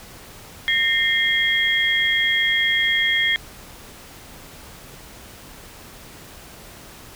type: tone cluster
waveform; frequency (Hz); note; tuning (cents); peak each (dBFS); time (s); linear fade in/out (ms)
sine; 1828 / 2100 / 3275; A#6 / C7 / G#7; -34 / +6 / -25; -21; 0.68-3.36; 0
effects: pink hiss -42 dBFS RMS until 7.15 s